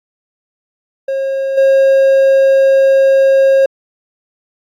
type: tone with level steps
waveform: triangle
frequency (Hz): 540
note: C#5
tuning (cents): -45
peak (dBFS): -12 / -4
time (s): 1.08-3.66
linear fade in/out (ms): 5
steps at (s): 1.57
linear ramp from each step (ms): 10
effects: AAC 64 kbps